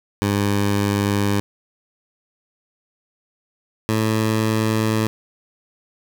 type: tone pair in turn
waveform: 15% pulse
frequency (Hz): 101.4 / 109.74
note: G#2 / A2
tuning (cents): -41 / -4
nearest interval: minor second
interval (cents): 137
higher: second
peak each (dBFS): -11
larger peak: neither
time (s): 0.22-1.4 / 3.89-5.07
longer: neither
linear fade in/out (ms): 0
effects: none